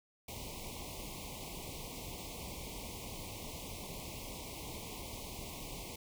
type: band-stop noise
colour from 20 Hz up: pink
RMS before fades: -45 dBFS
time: 0.28-5.96 s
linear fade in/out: 5 ms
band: 1100 to 2100 Hz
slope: 96 dB/octave
effects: none